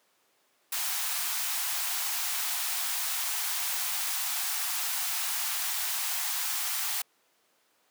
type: high-pass noise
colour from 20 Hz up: white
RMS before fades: -31 dBFS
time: 0.72-7.02 s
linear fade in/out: 5 ms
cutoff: 680 Hz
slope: 96 dB/octave
effects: pink hiss -68 dBFS RMS until 7.9 s + high-pass 400 Hz 12 dB/octave